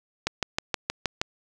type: click train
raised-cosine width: 0.2 ms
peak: -7 dBFS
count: 7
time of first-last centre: 0.27-1.215 s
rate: 6.35 Hz
effects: none